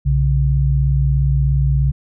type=tone pair together; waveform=sine; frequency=61.65 / 138.59 Hz; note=B1 / C#3; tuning=-2 / 0 cents; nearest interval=octave + major second; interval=1402 cents; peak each=-15 dBFS; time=0.05-1.92 s; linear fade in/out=20 ms; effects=none